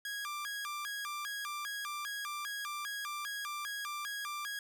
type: tone with vibrato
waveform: sawtooth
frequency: 1396.9 Hz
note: F6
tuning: in tune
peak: -34 dBFS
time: 0.05-4.59 s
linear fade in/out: 2 ms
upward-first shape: square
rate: 2.5 Hz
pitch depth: 290 cents each way
effects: none